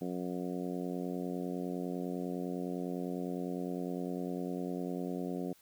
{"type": "harmonic tone", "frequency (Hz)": 89.9, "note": "F#2", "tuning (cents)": -49, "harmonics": [2, 3, 4, 5, 6, 7, 8], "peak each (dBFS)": [-39, -39, -42, -44, -47, -49, -49], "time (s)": [0.01, 5.53], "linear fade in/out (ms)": 5, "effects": ["white hiss -64 dBFS RMS until 5.61 s"]}